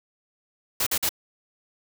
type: noise bursts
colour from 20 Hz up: white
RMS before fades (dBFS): -24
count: 3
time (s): 0.8-1.092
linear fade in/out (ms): 5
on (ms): 66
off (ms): 47
effects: none